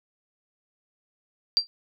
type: tone with exponential decay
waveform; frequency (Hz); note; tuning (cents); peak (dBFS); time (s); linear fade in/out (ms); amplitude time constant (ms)
sine; 4713; D8; +5; -13; 1.57-1.67; 0; 21
effects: none